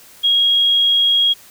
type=tone; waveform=sine; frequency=3287 Hz; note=G#7; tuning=19 cents flat; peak=-11 dBFS; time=0.23-1.34 s; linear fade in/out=20 ms; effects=white hiss -44 dBFS RMS until 1.5 s